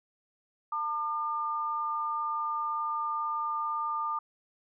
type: tone pair together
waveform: sine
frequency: 901.2 / 1203 Hz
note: A5 / D6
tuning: +41 / +41 cents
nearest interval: perfect fourth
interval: 500 cents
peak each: -35 / -30 dBFS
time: 0.72-4.19 s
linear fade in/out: 5 ms
effects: none